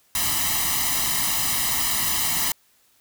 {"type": "noise with comb filter", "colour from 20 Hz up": "white", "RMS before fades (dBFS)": -23, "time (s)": [0.15, 2.52], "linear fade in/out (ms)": 2, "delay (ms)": 1, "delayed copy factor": 0.85, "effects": ["white hiss -61 dBFS RMS until 3 s"]}